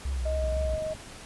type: tone with vibrato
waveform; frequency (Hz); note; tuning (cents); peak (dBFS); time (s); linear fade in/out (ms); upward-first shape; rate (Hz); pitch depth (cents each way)
sine; 64.4; C2; -27; -27; 0.05-0.76; 5; triangle; 4; 110
type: tone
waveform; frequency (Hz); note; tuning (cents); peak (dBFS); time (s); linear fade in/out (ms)
sine; 627; D#5; +13; -29; 0.25-0.94; 10
type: click train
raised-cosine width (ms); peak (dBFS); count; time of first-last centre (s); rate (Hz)
5; -30; 13; 0.44-0.951; 23.5
effects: pink hiss -45 dBFS RMS until 1.25 s + resampled to 24000 Hz